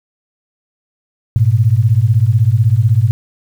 sine beating tone pair, 103.83 / 119.83 Hz, G#2 / A#2, 0 / +48 cents, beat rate 16 Hz, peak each -11 dBFS, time 1.36-3.11 s, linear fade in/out 0 ms, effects 7-bit

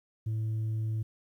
sine tone, 110 Hz, A2, in tune, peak -26 dBFS, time 0.26-1.03 s, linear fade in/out 10 ms, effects tanh soft clip ceiling -28 dBFS + 11-bit

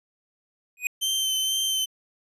square tone with exponential growth, 2489 Hz, D#7, in tune, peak -19 dBFS, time 0.77-0.87 s, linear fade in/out 1 ms, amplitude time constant 21 ms
sawtooth tone with vibrato, 3100 Hz, G7, 20 cents flat, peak -20 dBFS, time 1.01-1.86 s, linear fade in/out 20 ms, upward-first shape sine, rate 2.1 Hz, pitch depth 20 cents each way
effects resampled to 32000 Hz

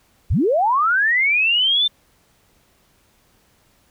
sine linear sweep, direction up, 40.85 to 3606 Hz, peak -14 dBFS, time 0.3-1.88 s, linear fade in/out 10 ms, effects pink hiss -59 dBFS RMS until 3.9 s

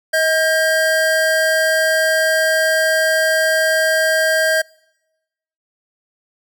square tone pair together, 636 / 1602.6 Hz, D#5 / G6, +38 / +38 cents, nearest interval octave + major third, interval 1600 cents, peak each -17 dBFS, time 0.13-4.62 s, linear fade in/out 10 ms, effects noise-tail reverb RT60 1.0 s tail -26 dB re dry

